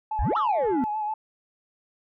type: tone with vibrato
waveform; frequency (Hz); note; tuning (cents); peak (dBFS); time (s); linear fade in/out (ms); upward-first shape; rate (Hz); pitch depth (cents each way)
sine; 853; G#5; +46; -25; 0.11-1.14; 5; sine; 7.2; 38
type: exponential two-way sweep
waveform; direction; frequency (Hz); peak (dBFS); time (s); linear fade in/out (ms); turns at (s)
sine; up then down; 36.71 to 1377 to 234.8; -20; 0.19-0.84; 0; 0.37
effects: tanh soft clip ceiling -18 dBFS